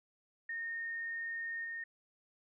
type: tone with level steps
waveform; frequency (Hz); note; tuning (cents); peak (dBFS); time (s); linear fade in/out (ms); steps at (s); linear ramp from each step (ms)
sine; 1839; A#6; -24; -37 / -39; 0.49-1.84; 5; 1.64; 10
effects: none